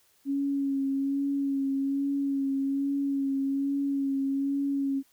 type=tone with vibrato; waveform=sine; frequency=276 Hz; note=C#4; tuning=7 cents flat; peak=-25 dBFS; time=0.25-5.03 s; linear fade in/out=50 ms; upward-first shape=sine; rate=1.2 Hz; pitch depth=24 cents each way; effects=white hiss -65 dBFS RMS until 5.12 s